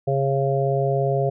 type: harmonic tone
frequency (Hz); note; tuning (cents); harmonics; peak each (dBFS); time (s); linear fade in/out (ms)
136.9; C#3; -21; 1 / 3 / 4 / 5; -22 / -24 / -25 / -25; 0.07-1.3; 10
effects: none